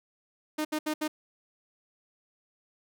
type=tone bursts at uneven times; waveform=sawtooth; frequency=306.6 Hz; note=D#4; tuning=25 cents flat; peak=-24 dBFS; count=4; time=0.58-0.65 / 0.72-0.79 / 0.86-0.94 / 1.01-1.08 s; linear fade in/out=10 ms; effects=none